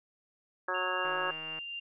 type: harmonic tone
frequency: 183.5 Hz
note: F#3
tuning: 14 cents flat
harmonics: 2 / 3 / 4 / 5 / 6 / 7 / 8 / 9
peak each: -41 / -38 / -43 / -39 / -38 / -37 / -43 / -35 dBFS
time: 0.68-1.31 s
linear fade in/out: 5 ms
type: tone with tremolo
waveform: sine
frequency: 2790 Hz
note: F7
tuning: 2 cents flat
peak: -36 dBFS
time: 0.74-1.8 s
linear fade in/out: 10 ms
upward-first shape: triangle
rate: 4.1 Hz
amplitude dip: 30%
type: click train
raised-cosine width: 0.5 ms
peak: -32 dBFS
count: 86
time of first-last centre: 1.05-1.588 s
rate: 158 Hz
effects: none